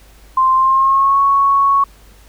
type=tone with pitch glide; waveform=sine; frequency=1046.5 to 1108.7 Hz; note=C6 to C#6; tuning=0 to 0 cents; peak=-9 dBFS; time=0.37-1.84 s; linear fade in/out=5 ms; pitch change=+100 cents; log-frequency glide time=0.55-1.2 s; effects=added 50 Hz sine -42 dBFS peak until 2.28 s + pink hiss -48 dBFS RMS until 2.28 s